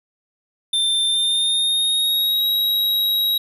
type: tone with pitch glide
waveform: square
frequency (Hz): 3576 to 3833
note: A7 to A#7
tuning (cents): +27 to +47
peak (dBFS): -17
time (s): 0.73-3.38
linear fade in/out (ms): 5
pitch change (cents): +120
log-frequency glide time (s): 1.06-2.48
effects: none